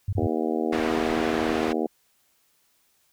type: tone bursts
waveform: sine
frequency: 98 Hz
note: G2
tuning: in tune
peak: -22 dBFS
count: 3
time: 0.08-0.27 s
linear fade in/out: 5 ms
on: 48 ms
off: 23 ms
type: harmonic tone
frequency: 79.4 Hz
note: D#2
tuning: 36 cents sharp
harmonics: 3 / 4 / 5 / 6 / 7 / 8 / 9 / 10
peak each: -29 / -28 / -29 / -31 / -38 / -36 / -34 / -40 dBFS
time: 0.17-1.87 s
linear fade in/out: 10 ms
type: low-pass noise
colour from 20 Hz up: white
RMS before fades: -31 dBFS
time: 0.72-1.73 s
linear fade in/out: 10 ms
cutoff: 1800 Hz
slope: 12 dB/octave
effects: white hiss -66 dBFS RMS until 3.12 s